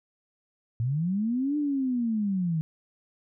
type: linear two-way sweep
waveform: sine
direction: up then down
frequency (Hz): 110 to 300 to 154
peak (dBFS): -24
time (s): 0.8-2.61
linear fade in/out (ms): 0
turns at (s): 1.57
effects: none